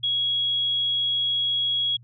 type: tone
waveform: sine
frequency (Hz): 3322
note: G#7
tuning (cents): 0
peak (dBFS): -21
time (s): 0.03-1.97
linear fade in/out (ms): 10
effects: added 119 Hz sine -47 dBFS peak until 2.03 s